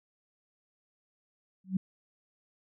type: tone with exponential growth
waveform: sine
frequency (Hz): 188.6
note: F#3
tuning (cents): +33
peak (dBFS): -22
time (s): 1.64-1.77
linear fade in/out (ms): 5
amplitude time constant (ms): 28
effects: none